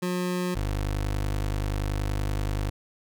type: tone pair in turn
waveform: 25% pulse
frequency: 180 / 50.51 Hz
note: F#3 / G#1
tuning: -47 / -47 cents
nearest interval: octave + minor seventh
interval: 2200 cents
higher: first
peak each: -22 dBFS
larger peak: neither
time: 0.02-0.55 / 0.55-2.7 s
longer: second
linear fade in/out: 10 ms
effects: none